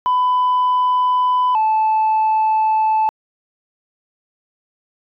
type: tone pair in turn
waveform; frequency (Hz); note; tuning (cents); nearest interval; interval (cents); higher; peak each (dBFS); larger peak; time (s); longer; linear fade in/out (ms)
sine; 1000 / 872.7; B5 / A5; +21 / -14; major second; 235; first; -11; neither; 0.06-1.55 / 1.55-3.09; second; 0
effects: tanh soft clip ceiling -11 dBFS